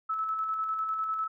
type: tone with tremolo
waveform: sine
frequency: 1304 Hz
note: E6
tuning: 19 cents flat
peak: -27 dBFS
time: 0.09-1.28 s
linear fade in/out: 10 ms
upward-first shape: square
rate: 10 Hz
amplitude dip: 30%
effects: none